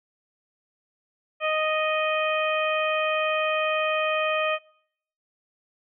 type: harmonic tone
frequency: 622 Hz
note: D#5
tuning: 1 cent flat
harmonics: 1 / 2 / 3 / 4 / 5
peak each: -25 / -28 / -33 / -28 / -35 dBFS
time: 1.4-4.59 s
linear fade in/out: 50 ms
effects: noise-tail reverb RT60 0.7 s tail -25 dB re dry